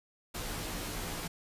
pink noise with comb filter, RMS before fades -38 dBFS, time 0.34-1.28 s, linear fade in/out 10 ms, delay 15 ms, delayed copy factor -0.9, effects resampled to 32000 Hz

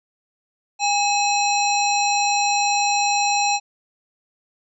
harmonic tone with a mistuned harmonic, 816 Hz, G#5, 31 cents flat, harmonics 1 / 3 / 5 / 7 / 9, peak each -19 / -24 / -26 / -27 / -29 dBFS, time 0.79-3.6 s, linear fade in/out 50 ms, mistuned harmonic 3, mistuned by +87 cents, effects none

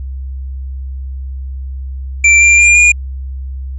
square tone with pitch steps, 2349 / 2375 / 2401 / 2428 Hz, D7 / D7 / D7 / D#7, 0 / +19 / +38 / -43 cents, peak -5 dBFS, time 2.24-2.92 s, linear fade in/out 5 ms, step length 170 ms, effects added 66 Hz sine -20 dBFS peak until 3.78 s + resampled to 22050 Hz

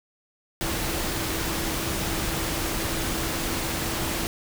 sine tone in noise, 329.6 Hz, E4, in tune, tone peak -35 dBFS, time 0.61-4.27 s, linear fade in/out 0 ms, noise pink, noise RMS -28 dBFS, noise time 0.61-4.27 s, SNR -10 dB, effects none

